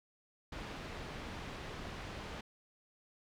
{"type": "low-pass noise", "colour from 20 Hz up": "pink", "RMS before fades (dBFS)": -45, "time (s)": [0.52, 2.41], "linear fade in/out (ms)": 5, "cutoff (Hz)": 3600, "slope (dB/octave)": 12, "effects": []}